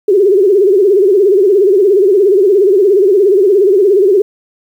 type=tone with vibrato; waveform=sine; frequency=392.2 Hz; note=G4; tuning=1 cent sharp; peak=-5 dBFS; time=0.08-4.22 s; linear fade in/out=5 ms; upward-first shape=sine; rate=17 Hz; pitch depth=140 cents each way; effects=7-bit